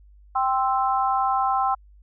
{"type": "chord", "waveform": "sine", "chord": "C major", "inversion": "second", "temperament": "equal", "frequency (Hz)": [784, 1046.5, 1318.5], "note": ["G5", "C6", "E6"], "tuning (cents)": [0, 0, 0], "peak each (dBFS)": [-22, -24, -26], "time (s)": [0.35, 1.75], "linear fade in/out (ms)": 10, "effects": ["added 50 Hz sine -48 dBFS peak until 2.02 s"]}